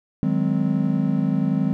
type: chord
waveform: triangle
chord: Ab dominant seventh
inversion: second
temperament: just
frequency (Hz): 155.74 / 186.89 / 207.7 / 259.6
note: Eb3 / Gb3 / Ab3 / C4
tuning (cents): +2 / +18 / 0 / -13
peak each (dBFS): -22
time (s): 0.23-1.73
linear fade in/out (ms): 0
effects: none